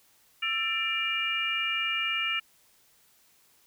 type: tone cluster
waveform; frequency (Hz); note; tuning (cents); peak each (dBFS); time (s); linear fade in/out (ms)
sine; 1331 / 1782 / 2366 / 2842; E6 / A6 / D7 / F7; +16 / +22 / +12 / +30; -35 / -37 / -30 / -30; 0.42-2.4; 10
effects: white hiss -63 dBFS RMS until 3.66 s